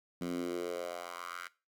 10% pulse tone with high-pass filter sweep, 87.5 Hz, F2, 4 cents sharp, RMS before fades -39 dBFS, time 0.21-1.48 s, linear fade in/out 5 ms, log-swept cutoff 200 to 1600 Hz, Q 3.3, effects noise-tail reverb RT60 0.3 s tail -19 dB re dry

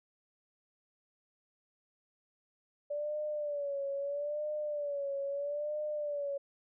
sine tone with vibrato, 579 Hz, D5, 25 cents flat, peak -33 dBFS, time 2.9-6.38 s, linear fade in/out 10 ms, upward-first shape sine, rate 0.77 Hz, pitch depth 73 cents each way, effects none

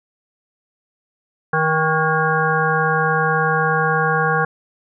harmonic tone with a mistuned harmonic, 158.2 Hz, D#3, 29 cents sharp, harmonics 1 / 3 / 5 / 7 / 9 / 10, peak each -22 / -22 / -22 / -22 / -22 / -22 dBFS, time 1.53-4.45 s, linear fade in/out 5 ms, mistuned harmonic 10, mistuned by +54 cents, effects none

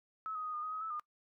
sine tone with pitch steps, 1294 / 1253 / 1246 / 1218 / 1254 / 1266 / 1308 / 1217 Hz, E6 / D#6 / D#6 / D#6 / D#6 / D#6 / E6 / D#6, -32 / +12 / +2 / -37 / +13 / +30 / -14 / -39 cents, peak -37 dBFS, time 0.26-0.996 s, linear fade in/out 0 ms, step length 92 ms, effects noise-tail reverb RT60 0.1 s tail -21 dB re dry

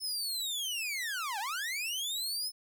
sawtooth linear two-way sweep, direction down then up, 5270 to 760 to 5270 Hz, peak -30 dBFS, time 0-2.52 s, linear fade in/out 50 ms, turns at 1.39 s, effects none

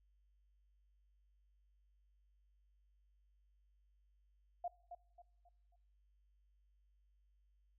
sine tone with echo, 702 Hz, F5, 9 cents sharp, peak -38 dBFS, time 4.64-4.68 s, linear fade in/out 5 ms, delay 270 ms, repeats 4, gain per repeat -9 dB, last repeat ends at 5.76 s, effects noise-tail reverb RT60 0.9 s tail -23 dB re dry + added 50 Hz sine -70 dBFS peak until 7.78 s

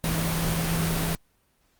sine tone in noise, 164.81 Hz, E3, in tune, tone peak -26 dBFS, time 0.04-1.15 s, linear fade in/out 0 ms, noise pink, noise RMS -28 dBFS, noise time 0.04-1.15 s, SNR -1 dB, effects pink hiss -67 dBFS RMS until 1.79 s + Opus 32 kbps

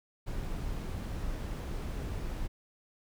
brown noise, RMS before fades -36 dBFS, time 0.26-2.48 s, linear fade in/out 20 ms, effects none

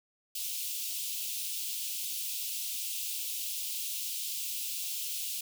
white high-pass noise, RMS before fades -36 dBFS, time 0.35-5.41 s, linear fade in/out 5 ms, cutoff 2600 Hz, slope 48 dB/octave, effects none

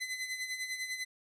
sawtooth tone with tremolo, 2027 Hz, B6, 45 cents sharp, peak -30 dBFS, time 0-1.05 s, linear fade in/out 20 ms, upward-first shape sine, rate 10 Hz, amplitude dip 60%, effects low-pass 11000 Hz 12 dB/octave

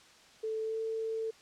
sine tone with pitch glide, 440 to 445.9 Hz, A4 to A4, 0 to +23 cents, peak -32 dBFS, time 0.43-1.31 s, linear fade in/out 10 ms, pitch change +23 cents, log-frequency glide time 0.62-0.79 s, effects white hiss -58 dBFS RMS until 1.41 s + low-pass 6000 Hz 12 dB/octave

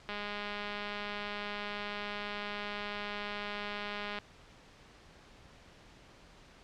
click train, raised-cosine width 0.3 ms, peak -23 dBFS, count 845, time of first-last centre 0.09-4.187 s, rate 206 Hz, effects pink hiss -57 dBFS RMS until 6.63 s + low-pass 5000 Hz 12 dB/octave

